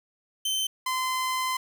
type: tone pair in turn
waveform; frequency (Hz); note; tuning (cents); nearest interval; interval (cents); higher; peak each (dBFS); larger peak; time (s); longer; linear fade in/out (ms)
sawtooth; 3087 / 1030.2; G7 / C6; -27 / -27; octave + perfect fifth; 1900; first; -22; neither; 0.45-0.67 / 0.86-1.57; second; 5
effects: none